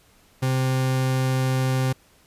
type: tone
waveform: 40% pulse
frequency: 130.5 Hz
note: C3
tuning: 4 cents flat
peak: -19 dBFS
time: 0.42-1.93 s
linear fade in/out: 10 ms
effects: pink hiss -57 dBFS RMS until 2.26 s + resampled to 32000 Hz